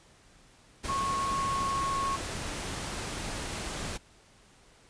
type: tone in noise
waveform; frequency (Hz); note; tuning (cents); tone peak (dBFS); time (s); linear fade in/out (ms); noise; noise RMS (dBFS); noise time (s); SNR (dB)
sine; 1096; C#6; -20; -28; 0.88-2.17; 20; pink; -36; 0.83-3.98; +5
effects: pink hiss -59 dBFS RMS until 4.89 s + resampled to 22050 Hz